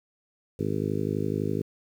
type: harmonic tone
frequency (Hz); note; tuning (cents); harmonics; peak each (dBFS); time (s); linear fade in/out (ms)
51.91; G#1; 0; 2 / 3 / 4 / 5 / 6 / 7 / 8 / 9; -33 / -32 / -34 / -33 / -35 / -34 / -33 / -38; 0.59-1.62; 5
effects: 9-bit